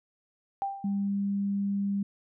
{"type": "tone with exponential decay", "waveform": "sine", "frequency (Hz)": 789, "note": "G5", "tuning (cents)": 11, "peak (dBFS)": -25, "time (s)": [0.62, 1.08], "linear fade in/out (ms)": 0, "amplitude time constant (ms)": 100}
{"type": "tone", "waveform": "sine", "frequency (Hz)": 199.6, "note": "G3", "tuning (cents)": 32, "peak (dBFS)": -26, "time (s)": [0.84, 2.03], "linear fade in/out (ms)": 5}
{"effects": []}